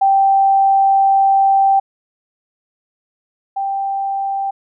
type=tone pair in turn; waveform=sine; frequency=782 / 785.6 Hz; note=G5 / G5; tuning=-4 / +4 cents; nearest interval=unison; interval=8 cents; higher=second; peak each=-9 / -17 dBFS; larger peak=first; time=0.01-1.8 / 3.56-4.51 s; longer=first; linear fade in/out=10 ms; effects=none